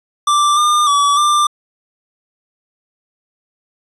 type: tone with pitch steps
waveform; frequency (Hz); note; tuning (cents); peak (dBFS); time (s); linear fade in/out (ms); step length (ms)
square; 1176 / 1206 / 1145 / 1188; D6 / D6 / D6 / D6; +2 / +46 / -44 / +20; -11; 0.27-1.47; 5; 300
effects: resampled to 24000 Hz